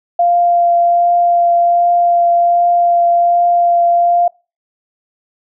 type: tone with vibrato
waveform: sine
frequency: 694 Hz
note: F5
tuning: 11 cents flat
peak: -8 dBFS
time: 0.19-4.28 s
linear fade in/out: 5 ms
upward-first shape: triangle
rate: 1.3 Hz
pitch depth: 11 cents each way
effects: noise-tail reverb RT60 0.3 s tail -25 dB re dry